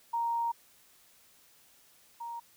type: tone pair in turn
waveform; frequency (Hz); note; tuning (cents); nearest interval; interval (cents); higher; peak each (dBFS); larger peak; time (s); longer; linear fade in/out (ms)
sine; 932.3 / 935.9; A#5 / A#5; 0 / +7; unison; 7; second; -28 / -37; first; 0.13-0.52 / 2.2-2.4; first; 10
effects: white hiss -62 dBFS RMS until 2.56 s